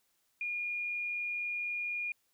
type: tone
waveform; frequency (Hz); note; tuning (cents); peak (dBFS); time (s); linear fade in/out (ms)
sine; 2428; D#7; -43; -33; 0.41-2.12; 2
effects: white hiss -75 dBFS RMS until 2.33 s

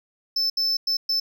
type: tone bursts at uneven times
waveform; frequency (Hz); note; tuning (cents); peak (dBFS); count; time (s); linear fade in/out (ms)
triangle; 5274; E8; 0; -19; 4; 0.36-0.5 / 0.57-0.77 / 0.87-0.97 / 1.09-1.2; 5
effects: none

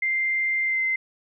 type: tone with pitch glide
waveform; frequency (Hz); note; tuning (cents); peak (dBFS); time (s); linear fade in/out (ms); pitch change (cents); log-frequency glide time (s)
sine; 2093 to 2071; C7 to C7; 0 to -18; -21; 0.02-0.96; 5; -18; 0.64-0.8
effects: none

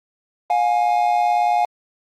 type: tone pair together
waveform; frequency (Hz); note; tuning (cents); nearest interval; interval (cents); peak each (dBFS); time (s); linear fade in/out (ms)
triangle; 712.1 / 830.6; F5 / G#5; +33 / 0; minor third; 267; -15 / -17; 0.5-1.65; 2
effects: Opus 24 kbps

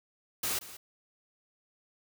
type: noise with echo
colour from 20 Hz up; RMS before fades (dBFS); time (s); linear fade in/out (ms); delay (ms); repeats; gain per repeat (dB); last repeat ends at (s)
white; -32; 0.43-0.59; 5; 180; 1; -15; 0.77
effects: none

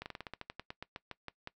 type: slowing click train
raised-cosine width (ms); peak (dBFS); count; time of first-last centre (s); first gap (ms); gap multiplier
0.3; -25; 16; 0.02-1.474; 39; 1.12
effects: noise-tail reverb RT60 0.1 s tail -20 dB re dry

